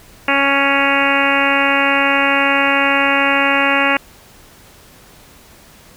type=harmonic tone; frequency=277.8 Hz; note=C#4; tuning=4 cents sharp; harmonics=1 / 2 / 3 / 4 / 5 / 6 / 7 / 8 / 9 / 10; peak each=-21 / -21 / -21 / -21 / -21 / -21 / -21 / -21 / -21 / -21 dBFS; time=0.28-3.97 s; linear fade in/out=2 ms; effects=pink hiss -44 dBFS RMS until 5.96 s